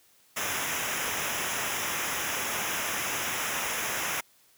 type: noise with comb filter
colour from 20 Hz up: pink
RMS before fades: -31 dBFS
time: 0.36-4.21 s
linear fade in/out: 10 ms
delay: 0.23 ms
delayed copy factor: -0.8
effects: white hiss -62 dBFS RMS until 4.57 s + high-pass 80 Hz 12 dB/octave